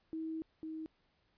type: tone pair in turn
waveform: sine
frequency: 320.6 / 316.9 Hz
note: E4 / D#4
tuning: -48 / +32 cents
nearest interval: unison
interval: 20 cents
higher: first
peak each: -37 / -40 dBFS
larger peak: first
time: 0.13-0.42 / 0.63-0.86 s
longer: first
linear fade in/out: 0 ms
effects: pink hiss -75 dBFS RMS until 1.37 s + resampled to 11025 Hz